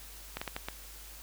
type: slowing click train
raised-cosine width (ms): 0.3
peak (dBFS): -19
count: 5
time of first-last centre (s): 0.37-0.685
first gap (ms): 45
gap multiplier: 1.39
effects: added 50 Hz sine -50 dBFS peak until 1.22 s + white hiss -50 dBFS RMS until 1.22 s